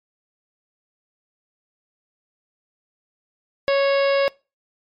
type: harmonic tone with a mistuned harmonic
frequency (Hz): 554.4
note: C#5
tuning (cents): 0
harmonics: 1 / 2 / 3 / 4 / 5 / 6 / 7 / 8 / 9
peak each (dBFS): -16 / -27 / -29 / -30 / -31 / -37 / -36 / -39 / -35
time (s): 3.68-4.28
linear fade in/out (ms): 0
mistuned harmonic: 4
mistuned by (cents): -22
effects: noise-tail reverb RT60 0.3 s tail -24 dB re dry + MP3 64 kbps